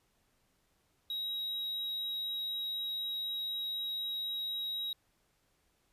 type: tone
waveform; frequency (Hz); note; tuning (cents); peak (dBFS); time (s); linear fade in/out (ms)
triangle; 3826; A#7; +44; -33; 1.1-4.93; 2
effects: pink hiss -74 dBFS RMS until 5.92 s + resampled to 32000 Hz